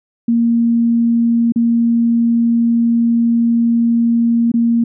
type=tone with dropouts; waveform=sine; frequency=233.1 Hz; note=A#3; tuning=in tune; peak=-10 dBFS; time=0.28-4.84 s; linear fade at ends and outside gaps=5 ms; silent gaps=1.522-1.559 / 4.518-4.539 s; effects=none